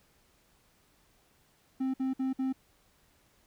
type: tone bursts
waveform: triangle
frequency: 263 Hz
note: C4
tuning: 9 cents sharp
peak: -26 dBFS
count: 4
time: 1.8-2.528 s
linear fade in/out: 10 ms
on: 140 ms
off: 56 ms
effects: pink hiss -67 dBFS RMS until 3.46 s